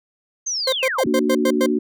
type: linear sweep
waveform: sine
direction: down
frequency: 6440 to 58.4 Hz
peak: -21 dBFS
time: 0.46-1.07 s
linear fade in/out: 10 ms
type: tone bursts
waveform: 40% pulse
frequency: 523.3 Hz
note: C5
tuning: in tune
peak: -16 dBFS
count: 7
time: 0.67-1.662 s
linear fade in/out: 5 ms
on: 56 ms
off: 100 ms
type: chord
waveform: sine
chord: Bb augmented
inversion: none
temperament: equal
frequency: 233.1 / 293.7 / 370 Hz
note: Bb3 / D4 / F#4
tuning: 0 / 0 / 0 cents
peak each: -21 dBFS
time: 1.06-1.79 s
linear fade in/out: 10 ms
effects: none